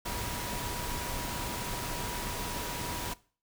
sine tone in noise, 965 Hz, B5, 40 cents flat, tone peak -41 dBFS, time 0.05-3.14 s, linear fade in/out 10 ms, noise pink, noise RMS -36 dBFS, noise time 0.05-3.14 s, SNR -8 dB, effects noise-tail reverb RT60 0.4 s tail -20 dB re dry

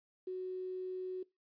sine tone with quantisation, 370.3 Hz, F#4, 1 cent sharp, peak -37 dBFS, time 0.27-1.23 s, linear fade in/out 5 ms, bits 11, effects noise-tail reverb RT60 0.2 s tail -21 dB re dry + resampled to 11025 Hz

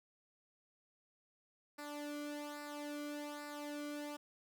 sawtooth tone with flanger, 293.5 Hz, D4, 1 cent flat, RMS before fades -45 dBFS, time 1.78-4.17 s, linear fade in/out 10 ms, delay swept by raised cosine 0.31 to 1.12 ms, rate 1.2 Hz, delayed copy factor -0.7, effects none

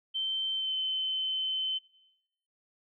sine tone with pitch glide, 3104 to 3065 Hz, G7 to G7, -18 to -40 cents, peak -29 dBFS, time 0.14-1.79 s, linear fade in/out 20 ms, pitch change -22 cents, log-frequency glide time 0.53-0.74 s, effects noise-tail reverb RT60 0.9 s tail -22 dB re dry

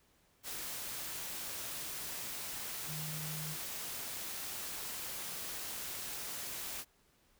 sine tone in noise, 154.1 Hz, D#3, 16 cents flat, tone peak -42 dBFS, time 2.86-3.57 s, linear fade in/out 50 ms, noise white, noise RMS -42 dBFS, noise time 0.43-6.85 s, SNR -3 dB, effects pink hiss -70 dBFS RMS until 7.39 s

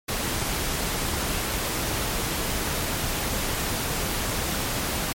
pink noise, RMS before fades -27 dBFS, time 0.08-5.13 s, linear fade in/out 10 ms, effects MP3 64 kbps

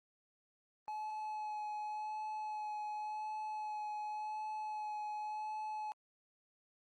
triangle tone with vibrato, 852 Hz, G#5, 44 cents sharp, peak -37 dBFS, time 0.88-5.92 s, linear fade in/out 0 ms, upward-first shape sine, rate 0.9 Hz, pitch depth 15 cents each way, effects Opus 24 kbps

